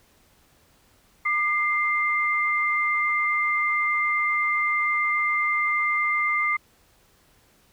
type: tone pair together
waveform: sine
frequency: 1201.1 / 2093 Hz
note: D6 / C7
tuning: +39 / 0 cents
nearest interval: minor seventh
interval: 961 cents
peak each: -25 / -22 dBFS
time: 1.25-6.57 s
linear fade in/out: 10 ms
effects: pink hiss -60 dBFS RMS until 7.72 s